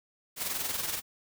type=noise with amplitude modulation; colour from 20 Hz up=white; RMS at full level=-31 dBFS; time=0.36-1.02 s; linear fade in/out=50 ms; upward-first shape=sine; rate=21.1 Hz; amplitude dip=55%; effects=none